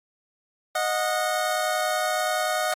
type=tone pair together; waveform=25% pulse; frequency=620 / 729.8 Hz; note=D#5 / F#5; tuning=-6 / -24 cents; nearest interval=minor third; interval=282 cents; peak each=-22 dBFS; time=0.75-2.74 s; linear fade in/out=5 ms; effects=AAC 48 kbps